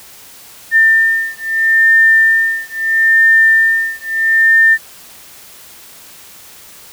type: beating tone pair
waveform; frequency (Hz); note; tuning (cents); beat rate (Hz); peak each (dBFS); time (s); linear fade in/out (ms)
sine; 1800 / 1800.76; A6 / A6; +39 / +40; 0.76; -11; 0.71-4.78; 50
effects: white hiss -38 dBFS RMS until 6.92 s